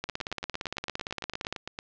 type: two click trains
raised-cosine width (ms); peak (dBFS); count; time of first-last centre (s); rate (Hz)
0.2; -14 / -17; 27 / 16; 0.04-1.526 / 0.09-1.789; 17.5 / 8.83
effects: low-pass 5000 Hz 12 dB/octave